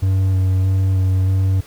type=tone with vibrato; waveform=triangle; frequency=94.6 Hz; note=F#2; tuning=39 cents sharp; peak=-11 dBFS; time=0.02-1.61 s; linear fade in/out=10 ms; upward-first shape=square; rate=1.6 Hz; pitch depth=13 cents each way; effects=pink hiss -45 dBFS RMS until 1.66 s